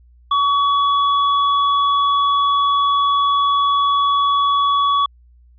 square tone, 1130 Hz, C#6, 33 cents sharp, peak -14 dBFS, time 0.31-5.06 s, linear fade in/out 5 ms, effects added 60 Hz sine -46 dBFS peak until 5.58 s + resampled to 11025 Hz

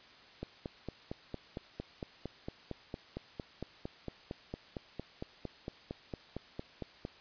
click train, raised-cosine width 2 ms, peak -25 dBFS, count 30, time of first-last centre 0.43-7.051 s, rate 4.38 Hz, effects white hiss -57 dBFS RMS until 7.2 s + resampled to 11025 Hz

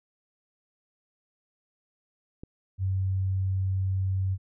click, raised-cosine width 3 ms, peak -27 dBFS, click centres 2.435 s
sine tone, 95.1 Hz, F#2, 48 cents sharp, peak -24 dBFS, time 2.78-4.38 s, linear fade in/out 50 ms
effects none

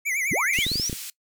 square tone with vibrato, 2161 Hz, C#7, 45 cents flat, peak -24 dBFS, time 0.05-0.66 s, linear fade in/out 20 ms, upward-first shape triangle, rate 9.5 Hz, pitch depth 170 cents each way
sine linear sweep, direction up, 75.4 to 6010 Hz, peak -24 dBFS, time 0.31-0.89 s, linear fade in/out 5 ms
white band-pass noise, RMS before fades -36 dBFS, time 0.53-1.1 s, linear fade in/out 2 ms, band 2500 to 14000 Hz, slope 12 dB/octave
clicks, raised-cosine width 3 ms, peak -18 dBFS, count 7, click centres 0.588 / 0.666 / 0.717 / 0.757 / 0.798 / 0.897 / 0.929 s
effects noise-tail reverb RT60 0.1 s tail -21 dB re dry

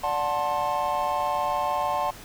triangle chord, D dominant seventh, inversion none, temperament just, 587.3 / 734.2 / 881 / 1057.2 Hz, D5 / F#5 / A5 / C6, 0 / -14 / +2 / +18 cents, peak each -29 / -27 / -26 / -27 dBFS, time 0.03-2.11 s, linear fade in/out 10 ms, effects pink hiss -44 dBFS RMS until 2.24 s

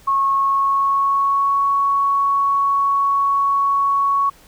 sine tone with pitch glide, 1095 to 1113.5 Hz, C#6 to C#6, -22 to +7 cents, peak -14 dBFS, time 0.07-4.3 s, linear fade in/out 10 ms, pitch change +29 cents, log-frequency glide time 0.32-1.63 s, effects pink hiss -49 dBFS RMS until 4.47 s

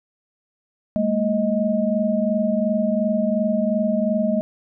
sine tone cluster, 204.4 / 227.2 / 626 Hz, G#3 / A#3 / D#5, -27 / -44 / +10 cents, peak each -22 dBFS, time 0.96-4.41 s, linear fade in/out 0 ms, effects none

